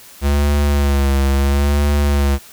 square tone with vibrato, 70.4 Hz, C#2, 27 cents sharp, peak -13 dBFS, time 0.21-2.39 s, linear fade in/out 50 ms, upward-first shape sine, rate 0.74 Hz, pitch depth 51 cents each way, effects white hiss -41 dBFS RMS until 2.52 s

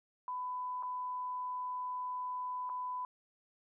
sine tone with dropouts, 1000 Hz, B5, 21 cents sharp, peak -36 dBFS, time 0.28-3.05 s, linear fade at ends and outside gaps 1 ms, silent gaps 0.826-0.832 / 2.693-2.698 s, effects none

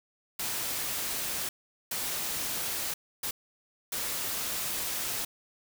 white noise bursts at uneven times, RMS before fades -33 dBFS, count 4, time 0.39-1.49 / 1.91-2.94 / 3.23-3.31 / 3.92-5.25 s, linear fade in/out 5 ms, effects none

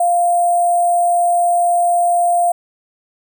sine tone with sample-and-hold, 698 Hz, F5, 1 cent flat, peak -11 dBFS, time 0-2.52 s, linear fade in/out 5 ms, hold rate 8820 Hz, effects none

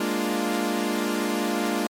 sawtooth chord, Bb dominant seventh, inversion third, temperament equal, 207.7 / 233.1 / 293.7 / 349.2 Hz, Ab3 / Bb3 / D4 / F4, 0 / 0 / 0 / 0 cents, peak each -25 dBFS, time 0-1.87 s, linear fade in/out 5 ms, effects MP3 64 kbps

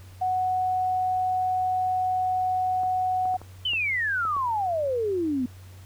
sine tone, 740 Hz, F#5, in tune, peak -22 dBFS, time 0.21-3.37 s, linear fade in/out 10 ms
clicks, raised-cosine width 1 ms, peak -28 dBFS, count 7, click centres 2.834 / 3.255 / 3.342 / 3.416 / 3.734 / 4.252 / 4.366 s
sine exponential sweep, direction down, 3097 to 241.1 Hz, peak -23 dBFS, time 3.65-5.46 s, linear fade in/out 5 ms
effects added 93 Hz sine -43 dBFS peak until 5.85 s + pink hiss -54 dBFS RMS until 5.85 s

